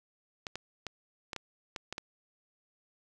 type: clicks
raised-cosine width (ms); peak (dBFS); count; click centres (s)
0.2; -20; 8; 0.468 / 0.556 / 0.867 / 1.332 / 1.363 / 1.762 / 1.926 / 1.981
effects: none